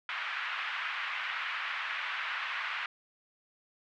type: band-pass noise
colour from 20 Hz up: pink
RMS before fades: -36 dBFS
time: 0.09-2.86 s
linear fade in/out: 2 ms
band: 1200 to 2800 Hz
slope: 24 dB/octave
effects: none